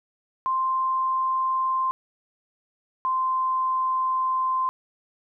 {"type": "tone pair in turn", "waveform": "sine", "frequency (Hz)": [1046.5, 1039.9], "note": ["C6", "C6"], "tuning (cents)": [0, -11], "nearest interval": "unison", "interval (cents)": 11, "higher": "first", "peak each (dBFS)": -21, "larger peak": "neither", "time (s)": [[0.46, 1.91], [3.05, 4.69]], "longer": "second", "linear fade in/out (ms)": 0, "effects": []}